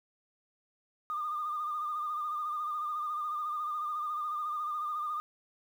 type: tone with vibrato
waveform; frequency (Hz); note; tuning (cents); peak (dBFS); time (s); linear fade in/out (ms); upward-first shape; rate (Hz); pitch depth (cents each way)
sine; 1212; D#6; -46; -31; 1.1-5.2; 0; sine; 14; 45
effects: tanh soft clip ceiling -27 dBFS + 10-bit